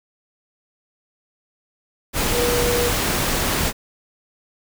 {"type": "tone in noise", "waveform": "sine", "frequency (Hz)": 483, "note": "B4", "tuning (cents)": -39, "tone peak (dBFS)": -20, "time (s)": [2.31, 2.93], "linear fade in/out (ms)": 50, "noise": "pink", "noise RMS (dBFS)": -21, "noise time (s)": [2.13, 3.73], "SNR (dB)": -2, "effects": []}